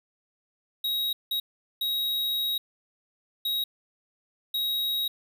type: tone bursts at uneven times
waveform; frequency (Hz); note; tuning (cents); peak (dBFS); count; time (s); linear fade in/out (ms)
square; 3807; A#7; +36; -26; 5; 0.84-1.13 / 1.31-1.4 / 1.81-2.58 / 3.45-3.64 / 4.54-5.08; 5
effects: none